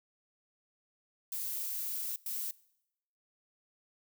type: noise bursts at uneven times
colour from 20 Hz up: violet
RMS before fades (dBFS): -37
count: 2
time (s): 1.32-2.16 / 2.26-2.51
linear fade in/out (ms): 2
effects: noise-tail reverb RT60 0.8 s tail -22 dB re dry